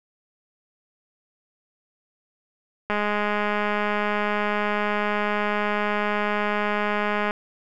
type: click train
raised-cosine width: 0.5 ms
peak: -10 dBFS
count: 918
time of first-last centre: 2.9-7.309 s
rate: 208 Hz
effects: none